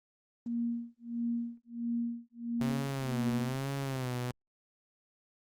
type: tone with tremolo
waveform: sine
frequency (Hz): 235.2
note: A#3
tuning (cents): +16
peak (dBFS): -29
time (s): 0.46-3.56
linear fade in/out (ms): 2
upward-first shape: sine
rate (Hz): 1.5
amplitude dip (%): 100
type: tone with vibrato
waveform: sawtooth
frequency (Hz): 130.81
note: C3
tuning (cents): 0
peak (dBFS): -29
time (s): 2.61-4.31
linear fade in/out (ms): 0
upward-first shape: sine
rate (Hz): 1.1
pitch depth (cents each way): 100
effects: Opus 24 kbps